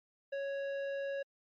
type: tone with tanh clipping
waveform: sine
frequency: 554.4 Hz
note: C#5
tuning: in tune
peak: -37 dBFS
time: 0.32-1.23 s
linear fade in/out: 10 ms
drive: 16 dB
effects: low-pass 3000 Hz 12 dB/octave + MP3 48 kbps